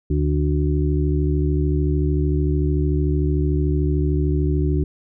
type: harmonic tone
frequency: 73.42 Hz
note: D2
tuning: in tune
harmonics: 1 / 2 / 4 / 5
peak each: -19 / -22 / -25 / -26 dBFS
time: 0.1-4.84 s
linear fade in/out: 5 ms
effects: none